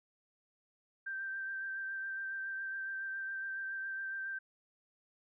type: tone with vibrato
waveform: sine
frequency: 1568 Hz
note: G6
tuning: in tune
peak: -37 dBFS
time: 1.06-4.39 s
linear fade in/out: 10 ms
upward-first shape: sine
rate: 7.2 Hz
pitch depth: 18 cents each way
effects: none